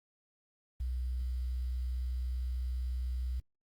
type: tone with quantisation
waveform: sine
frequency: 62.4 Hz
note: B1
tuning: 19 cents sharp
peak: -32 dBFS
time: 0.8-3.4 s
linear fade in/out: 5 ms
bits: 10
effects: Opus 24 kbps